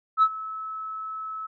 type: tone with ADSR envelope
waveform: sine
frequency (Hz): 1299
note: E6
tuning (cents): -26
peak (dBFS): -12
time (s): 0.17-1.47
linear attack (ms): 54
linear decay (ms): 58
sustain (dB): -19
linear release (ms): 14
effects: tanh soft clip ceiling -11 dBFS